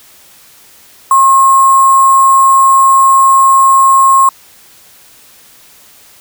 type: tone with sample-and-hold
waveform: sine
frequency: 1075 Hz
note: C6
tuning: 47 cents sharp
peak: -3 dBFS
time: 1.11-4.29 s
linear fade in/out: 2 ms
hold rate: 8820 Hz
effects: white hiss -41 dBFS RMS until 6.2 s